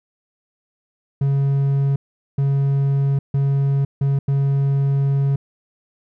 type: tone bursts at uneven times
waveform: triangle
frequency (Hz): 138.59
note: C#3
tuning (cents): 0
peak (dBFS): -13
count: 5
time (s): 1.21-1.96 / 2.38-3.19 / 3.34-3.85 / 4.01-4.19 / 4.28-5.36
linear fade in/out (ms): 5
effects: none